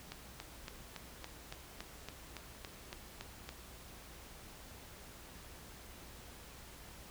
click train, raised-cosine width 0.2 ms, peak -26 dBFS, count 13, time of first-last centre 0.12-3.491 s, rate 3.56 Hz, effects added 60 Hz sine -59 dBFS peak until 7.1 s + pink hiss -54 dBFS RMS until 7.1 s

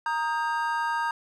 triangle chord, Eb major, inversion second, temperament equal with one note detuned, 932.3 / 1244.5 / 1600 Hz, Bb5 / Eb6 / G6, 0 / 0 / +35 cents, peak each -25 / -31 / -29 dBFS, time 0.06-1.11 s, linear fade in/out 2 ms, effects none

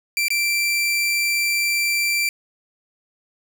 sawtooth tone with dropouts, 2349 Hz, D7, in tune, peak -15 dBFS, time 0.17-2.29 s, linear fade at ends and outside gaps 1 ms, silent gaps 0.283-0.304 s, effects none

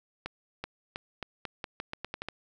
accelerating click train, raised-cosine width 0.3 ms, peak -19 dBFS, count 12, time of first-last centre 0.26-2.286 s, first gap 380 ms, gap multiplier 0.84, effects none

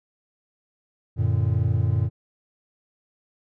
triangle chord, Gb augmented, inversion none, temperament equal with one note detuned, 92.5 / 114.41 / 146.83 Hz, Gb2 / Bb2 / D3, 0 / -32 / 0 cents, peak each -21 / -20 / -26 dBFS, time 1.16-2.1 s, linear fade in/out 50 ms, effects none

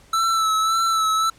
square tone with vibrato, 1318.5 Hz, E6, in tune, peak -18 dBFS, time 0.13-1.3 s, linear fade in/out 5 ms, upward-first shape sine, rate 1.8 Hz, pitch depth 32 cents each way, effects pink hiss -52 dBFS RMS until 1.38 s + low-pass 10000 Hz 12 dB/octave

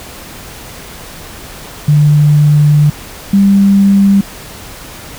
sine tone pair in turn, 148.3 / 197.96 Hz, D3 / G3, +17 / +17 cents, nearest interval perfect fourth, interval 500 cents, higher second, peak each -4 dBFS, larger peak neither, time 1.88-2.9 / 3.33-4.21 s, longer first, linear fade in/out 5 ms, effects pink hiss -30 dBFS RMS until 5.18 s

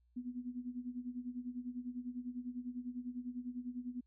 sine tone with tremolo, 246.9 Hz, B3, in tune, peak -37 dBFS, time 0.16-4.01 s, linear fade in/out 10 ms, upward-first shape sine, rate 10 Hz, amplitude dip 80%, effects added 60 Hz sine -69 dBFS peak until 4.06 s

